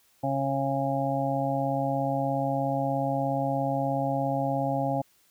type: harmonic tone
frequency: 136.9 Hz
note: C#3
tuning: 21 cents flat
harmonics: 1 / 2 / 4 / 5 / 6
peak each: -31 / -31 / -31 / -31 / -31 dBFS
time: 0.23-5.02 s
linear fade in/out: 10 ms
effects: white hiss -64 dBFS RMS until 5.3 s